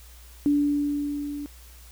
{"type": "tone with level ramp", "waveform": "sine", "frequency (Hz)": 289.7, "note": "D4", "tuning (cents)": -24, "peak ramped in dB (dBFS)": [-17, -31], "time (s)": [0.46, 1.46], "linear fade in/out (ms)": 0, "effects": ["added 60 Hz sine -46 dBFS peak until 1.91 s", "white hiss -52 dBFS RMS until 1.91 s"]}